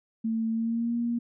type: tone with pitch glide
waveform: sine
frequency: 224.5 to 236.1 Hz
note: A3 to A#3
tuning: +35 to +22 cents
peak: -25 dBFS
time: 0.24-1.19 s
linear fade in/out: 10 ms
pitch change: +87 cents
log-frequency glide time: 0.51-0.95 s
effects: none